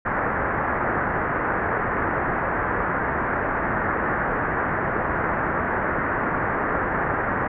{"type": "low-pass noise", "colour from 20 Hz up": "white", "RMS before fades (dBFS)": -24, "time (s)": [0.05, 7.48], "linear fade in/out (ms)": 10, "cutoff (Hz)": 1800, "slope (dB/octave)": 48, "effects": []}